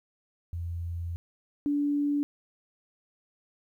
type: tone pair in turn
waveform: sine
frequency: 85.3 / 289.1 Hz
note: F2 / D4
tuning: -40 / -27 cents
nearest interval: octave + major sixth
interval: 2113 cents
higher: second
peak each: -31 / -24 dBFS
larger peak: second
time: 0.53-1.16 / 1.66-2.23 s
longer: first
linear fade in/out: 0 ms
effects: 11-bit